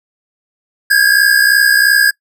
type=tone pair together; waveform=square; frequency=1612.1 / 1675 Hz; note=G6 / G#6; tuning=+48 / +14 cents; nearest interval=minor second; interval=66 cents; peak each=-11 dBFS; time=0.9-2.11 s; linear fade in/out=10 ms; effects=noise-tail reverb RT60 0.1 s tail -25 dB re dry